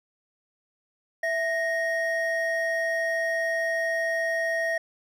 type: tone pair together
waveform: triangle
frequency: 659.3 / 1864.7 Hz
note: E5 / A#6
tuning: 0 / 0 cents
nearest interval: octave + tritone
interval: 1800 cents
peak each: -25 dBFS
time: 1.23-4.78 s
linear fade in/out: 5 ms
effects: none